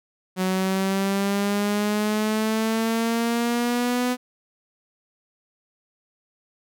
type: exponential sweep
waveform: sawtooth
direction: up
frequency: 185.1 to 250.1 Hz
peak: -17 dBFS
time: 0.36-4.17 s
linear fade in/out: 50 ms
effects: none